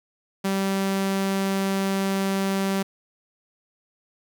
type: tone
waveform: sawtooth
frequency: 194.3 Hz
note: G3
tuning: 15 cents flat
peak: -18 dBFS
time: 0.44-2.83 s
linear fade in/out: 10 ms
effects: 9-bit